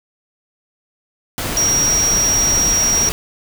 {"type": "tone in noise", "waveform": "sine", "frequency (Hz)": 5680, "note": "F8", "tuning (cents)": 28, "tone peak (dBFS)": -13, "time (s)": [1.57, 3.09], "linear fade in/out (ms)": 0, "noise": "pink", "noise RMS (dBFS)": -22, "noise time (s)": [1.38, 3.12], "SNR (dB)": 6, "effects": []}